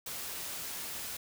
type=noise; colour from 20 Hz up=white; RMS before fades=-40 dBFS; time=0.06-1.17 s; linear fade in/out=5 ms; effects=none